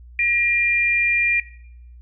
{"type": "tone pair together", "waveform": "sine", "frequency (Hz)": [1902.8, 2400], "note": ["A#6", "D7"], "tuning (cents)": [35, 37], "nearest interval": "major third", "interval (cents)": 402, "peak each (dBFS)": [-25, -17], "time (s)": [0.19, 1.4], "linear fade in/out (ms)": 2, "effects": ["noise-tail reverb RT60 0.7 s tail -17 dB re dry", "added 60 Hz sine -40 dBFS peak until 2.01 s"]}